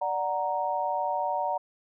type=chord; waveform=sine; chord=D augmented; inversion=none; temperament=equal; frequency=587.3 / 740 / 932.3 Hz; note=D5 / F#5 / A#5; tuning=0 / 0 / 0 cents; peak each=-32 / -30 / -29 dBFS; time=0.01-1.58 s; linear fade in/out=10 ms; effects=none